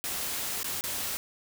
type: noise with dropouts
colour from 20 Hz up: white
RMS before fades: -33 dBFS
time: 0.04-1.17 s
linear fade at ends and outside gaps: 0 ms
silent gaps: 0.631-0.644 / 0.81-0.839 s
effects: none